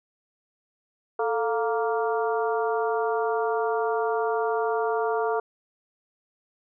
harmonic tone with a mistuned harmonic, 233.1 Hz, A#3, in tune, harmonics 2 / 3 / 4 / 5 / 6, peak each -25 / -29 / -31 / -33 / -35 dBFS, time 1.19-5.4 s, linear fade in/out 5 ms, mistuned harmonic 2, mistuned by -89 cents, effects none

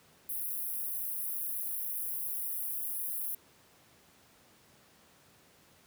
white high-pass noise, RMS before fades -36 dBFS, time 0.29-3.35 s, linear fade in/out 5 ms, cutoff 10000 Hz, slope 96 dB/octave, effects pink hiss -62 dBFS RMS until 5.86 s + high-pass 100 Hz 12 dB/octave

